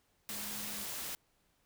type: tone in noise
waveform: sine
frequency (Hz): 207.7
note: G#3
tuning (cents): 0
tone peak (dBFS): -50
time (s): 0.3-0.84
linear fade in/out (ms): 0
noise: white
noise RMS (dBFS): -41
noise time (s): 0.29-1.15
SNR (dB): -12
effects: pink hiss -74 dBFS RMS until 1.65 s